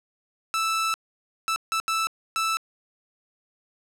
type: tone bursts at uneven times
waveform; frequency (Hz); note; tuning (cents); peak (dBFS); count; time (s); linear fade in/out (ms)
sawtooth; 1318.5; E6; 0; -19; 5; 0.54-0.94 / 1.48-1.56 / 1.72-1.8 / 1.88-2.07 / 2.36-2.57; 0
effects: low-pass 11000 Hz 12 dB/octave